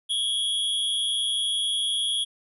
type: tone with amplitude modulation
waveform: square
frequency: 3322 Hz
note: G#7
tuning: in tune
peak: -21 dBFS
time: 0.09-2.25 s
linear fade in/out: 20 ms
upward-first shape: sine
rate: 211 Hz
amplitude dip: 65%
effects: resampled to 32000 Hz